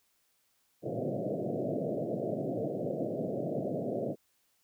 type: band-pass noise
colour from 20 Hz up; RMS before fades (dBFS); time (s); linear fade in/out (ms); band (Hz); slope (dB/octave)
white; -34; 0.82-4.16; 50; 110 to 670; 96
effects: white hiss -73 dBFS RMS until 4.63 s